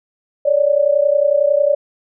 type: tone pair together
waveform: sine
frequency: 561 / 592 Hz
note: C#5 / D5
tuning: +21 / +14 cents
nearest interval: minor second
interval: 93 cents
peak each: -14 dBFS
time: 0.45-1.75 s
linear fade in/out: 10 ms
effects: none